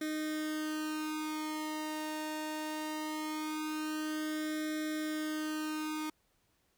sawtooth tone with flanger, 308.6 Hz, D#4, 14 cents flat, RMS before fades -37 dBFS, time 0.01-6.1 s, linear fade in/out 5 ms, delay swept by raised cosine 0.54 to 1.11 ms, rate 0.21 Hz, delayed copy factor +1, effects pink hiss -74 dBFS RMS until 6.77 s

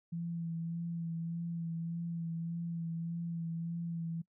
sine tone with vibrato, 167.5 Hz, E3, 28 cents sharp, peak -35 dBFS, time 0.12-4.22 s, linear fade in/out 10 ms, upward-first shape sine, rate 1.7 Hz, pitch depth 23 cents each way, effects noise-tail reverb RT60 0.1 s tail -22 dB re dry

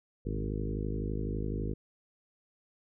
harmonic tone with a mistuned harmonic, 51.91 Hz, G#1, in tune, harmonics 1 / 2 / 3 / 4 / 5 / 6 / 7 / 8 / 9, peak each -35 / -38 / -40 / -41 / -42 / -43 / -43 / -44 / -45 dBFS, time 0.25-1.74 s, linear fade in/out 10 ms, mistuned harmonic 2, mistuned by +55 cents, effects none

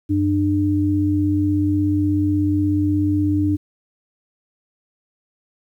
sine tone pair together, 94.37 / 299.6 Hz, F#2 / D4, +35 / +35 cents, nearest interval octave + minor sixth, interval 2000 cents, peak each -20 / -17 dBFS, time 0.09-3.57 s, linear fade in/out 20 ms, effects 9-bit

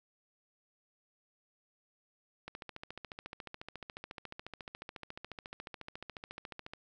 click train, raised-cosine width 0.3 ms, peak -27 dBFS, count 61, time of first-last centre 2.48-6.735 s, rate 14.1 Hz, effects none

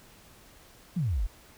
sine exponential sweep, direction down, 196 to 39.34 Hz, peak -25 dBFS, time 0.96-1.27 s, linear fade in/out 10 ms, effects pink hiss -55 dBFS RMS until 1.57 s

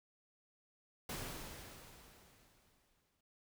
pink noise with exponential decay, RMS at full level -42 dBFS, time 1.09-3.21 s, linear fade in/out 5 ms, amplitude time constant 460 ms, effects none

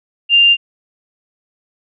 sine tone, 2794 Hz, F7, in tune, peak -6 dBFS, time 0.29-0.57 s, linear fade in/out 50 ms, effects none

